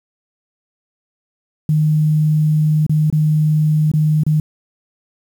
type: tone with dropouts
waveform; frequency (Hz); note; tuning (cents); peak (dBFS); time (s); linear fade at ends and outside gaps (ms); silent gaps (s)
sine; 153.6; D#3; -22; -11; 1.69-4.4; 2; 2.865-2.895 / 3.101-3.126 / 3.916-3.937 / 4.235-4.265
effects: 7-bit